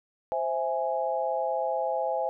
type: chord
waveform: sine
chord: C augmented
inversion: none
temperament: equal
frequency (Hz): 523.3 / 659.3 / 830.6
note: C5 / E5 / G#5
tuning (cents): 0 / 0 / 0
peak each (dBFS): -30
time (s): 0.32-2.29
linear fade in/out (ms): 0
effects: none